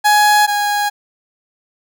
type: tone pair in turn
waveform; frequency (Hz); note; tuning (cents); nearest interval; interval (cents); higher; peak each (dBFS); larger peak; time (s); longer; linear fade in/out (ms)
30% pulse; 837 / 824.5; G#5 / G#5; +13 / -13; unison; 26; first; -6 / -12; first; 0.04-0.47 / 0.47-0.9; neither; 20
effects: none